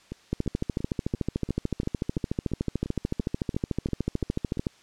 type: two click trains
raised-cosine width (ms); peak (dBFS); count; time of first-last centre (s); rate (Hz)
3; -21 / -13; 14 / 60; 0.12-4.572 / 0.33-4.668; 2.92 / 13.6
effects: white hiss -57 dBFS RMS until 4.82 s + low-pass 6000 Hz 12 dB/octave